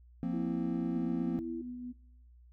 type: chord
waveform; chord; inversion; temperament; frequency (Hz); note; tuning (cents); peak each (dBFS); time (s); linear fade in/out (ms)
triangle; F suspended fourth; none; equal; 174.61 / 233.1 / 261.6; F3 / Bb3 / C4; 0 / 0 / 0; -34 / -34 / -34; 0.23-1.39; 0
type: tone with pitch glide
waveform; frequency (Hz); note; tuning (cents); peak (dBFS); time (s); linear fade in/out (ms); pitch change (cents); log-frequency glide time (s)
sine; 329.6 to 331.7; E4 to E4; 0 to +11; -37; 0.33-1.62; 10; +11; 0.76-0.94
type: tone with tremolo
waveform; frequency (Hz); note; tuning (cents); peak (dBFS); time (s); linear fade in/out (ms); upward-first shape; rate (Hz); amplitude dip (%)
sine; 246.9; B3; 0; -38; 0.92-1.93; 20; sine; 5.5; 25
effects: noise-tail reverb RT60 0.9 s tail -23 dB re dry + added 60 Hz sine -55 dBFS peak until 2.52 s